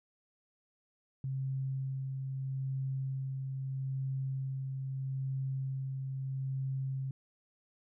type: tone with tremolo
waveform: sine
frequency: 133.7 Hz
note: C3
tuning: 38 cents sharp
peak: -32 dBFS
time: 1.24-7.11 s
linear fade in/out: 2 ms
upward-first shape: sine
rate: 0.78 Hz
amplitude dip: 30%
effects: none